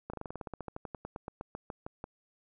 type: slowing click train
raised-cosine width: 1 ms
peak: -25 dBFS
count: 23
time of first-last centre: 0.1-2.041 s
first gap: 35 ms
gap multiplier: 1.08
effects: none